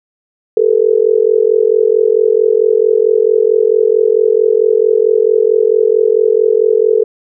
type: tone with amplitude modulation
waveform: sine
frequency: 440 Hz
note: A4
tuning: in tune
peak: -3 dBFS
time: 0.57-7.04 s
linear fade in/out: 2 ms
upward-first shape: sine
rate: 44.5 Hz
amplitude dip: 100%
effects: none